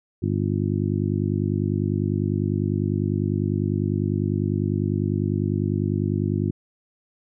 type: harmonic tone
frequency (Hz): 50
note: G1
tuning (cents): +35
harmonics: 2 / 3 / 4 / 5 / 6 / 7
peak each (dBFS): -25 / -27 / -28 / -29 / -30 / -30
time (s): 0.22-6.51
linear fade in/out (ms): 10
effects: none